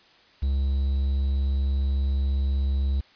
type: tone with quantisation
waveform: triangle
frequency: 68.3 Hz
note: C#2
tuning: 25 cents flat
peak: -19 dBFS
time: 0.42-3.01 s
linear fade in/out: 10 ms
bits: 8
effects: white hiss -56 dBFS RMS until 3.15 s + resampled to 11025 Hz